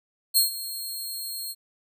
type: tone with ADSR envelope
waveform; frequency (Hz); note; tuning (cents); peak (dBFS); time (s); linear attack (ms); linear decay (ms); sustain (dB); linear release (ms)
15% pulse; 4244; C8; +24; -9; 0.34-1.55; 30; 130; -16; 44
effects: none